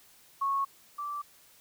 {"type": "tone pair in turn", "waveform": "sine", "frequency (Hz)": [1101, 1166.5], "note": ["C#6", "D6"], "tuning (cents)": [-12, -12], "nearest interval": "minor second", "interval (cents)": 100, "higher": "second", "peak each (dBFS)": [-26, -33], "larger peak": "first", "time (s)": [[0.41, 0.65], [0.98, 1.22]], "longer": "neither", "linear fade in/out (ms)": 10, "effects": ["white hiss -59 dBFS RMS until 1.6 s"]}